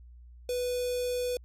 square tone with notch filter, 494.2 Hz, B4, 1 cent sharp, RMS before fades -31 dBFS, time 0.49-1.37 s, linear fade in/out 2 ms, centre 1600 Hz, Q 0.76, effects added 60 Hz sine -48 dBFS peak until 1.44 s + resampled to 32000 Hz

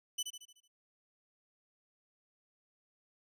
20% pulse tone with echo, 2993 Hz, F#7, 19 cents sharp, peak -28 dBFS, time 0.18-0.23 s, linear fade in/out 10 ms, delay 75 ms, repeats 6, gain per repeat -6 dB, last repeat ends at 0.68 s, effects none

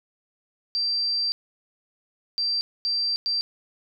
sine tone bursts at uneven times, 4700 Hz, D8, 1 cent sharp, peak -22 dBFS, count 4, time 0.75-1.32 / 2.38-2.61 / 2.85-3.16 / 3.26-3.41 s, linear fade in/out 0 ms, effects none

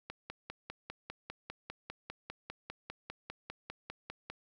click train, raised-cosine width 0.3 ms, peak -25 dBFS, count 22, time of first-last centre 0.1-4.3 s, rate 5 Hz, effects none

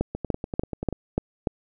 two click trains, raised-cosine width 2 ms, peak -16 / -9 dBFS, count 9 / 6, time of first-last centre 0.15-0.927 / 0.01-1.472 s, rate 10.3 / 3.42 Hz, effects none

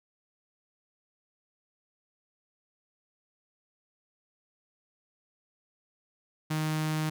sawtooth tone with notch filter, 155.56 Hz, D#3, in tune, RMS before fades -30 dBFS, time 6.5-7.1 s, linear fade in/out 10 ms, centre 520 Hz, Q 1.8, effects none

